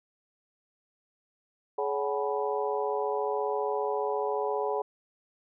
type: harmonic tone with a mistuned harmonic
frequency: 140.9 Hz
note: C#3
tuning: 29 cents sharp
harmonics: 3 / 4 / 5 / 6 / 7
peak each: -30 / -34 / -35 / -36 / -35 dBFS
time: 1.78-4.82 s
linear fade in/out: 5 ms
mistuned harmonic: 5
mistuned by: +110 cents
effects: none